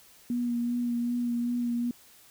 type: tone with vibrato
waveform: sine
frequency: 240 Hz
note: B3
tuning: 49 cents flat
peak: -26 dBFS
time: 0.3-1.91 s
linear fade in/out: 2 ms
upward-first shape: sine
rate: 2.6 Hz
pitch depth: 19 cents each way
effects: white hiss -56 dBFS RMS until 2.3 s